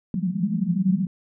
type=band-pass noise; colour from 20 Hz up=pink; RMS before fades=-23 dBFS; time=0.14-1.07 s; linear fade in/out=2 ms; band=170 to 210 Hz; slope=96 dB/octave; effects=none